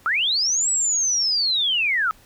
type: linear two-way sweep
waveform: sine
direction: up then down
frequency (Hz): 1244.5 to 7902 to 1244.5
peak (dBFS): -18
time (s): 0.06-2.11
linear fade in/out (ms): 0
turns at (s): 0.7
effects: pink hiss -53 dBFS RMS until 2.25 s